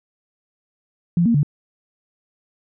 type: tone with pitch steps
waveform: sine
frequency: 171.8 / 232.6 / 145.8 Hz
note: F3 / A#3 / D3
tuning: -28 / -4 / -12 cents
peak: -13 dBFS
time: 1.17-1.431 s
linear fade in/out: 2 ms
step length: 87 ms
effects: none